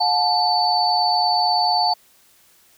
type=tone cluster; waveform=sine; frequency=719 / 868 / 4508 Hz; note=F#5 / A5 / C#8; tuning=-50 / -24 / +28 cents; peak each=-20 dBFS; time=0-1.94 s; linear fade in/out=10 ms; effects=white hiss -55 dBFS RMS until 2.77 s